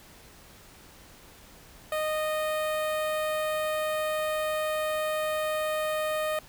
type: tone with notch filter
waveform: sawtooth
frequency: 618 Hz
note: D#5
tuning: 12 cents flat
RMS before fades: -29 dBFS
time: 1.92-6.39 s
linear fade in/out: 2 ms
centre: 5700 Hz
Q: 0.93
effects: pink hiss -52 dBFS RMS until 6.48 s